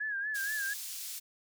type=tone with vibrato; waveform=sine; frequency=1661.2 Hz; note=G#6; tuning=in tune; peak=-32 dBFS; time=0-0.74 s; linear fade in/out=10 ms; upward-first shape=sine; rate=4.2 Hz; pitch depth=85 cents each way
type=high-pass noise; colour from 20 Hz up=pink; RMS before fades=-41 dBFS; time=0.34-1.2 s; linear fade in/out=20 ms; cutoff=5100 Hz; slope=12 dB/octave
effects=none